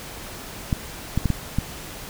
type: clicks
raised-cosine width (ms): 5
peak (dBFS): -8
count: 5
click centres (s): 0.728 / 1.176 / 1.257 / 1.303 / 1.586
effects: pink hiss -37 dBFS RMS until 2.09 s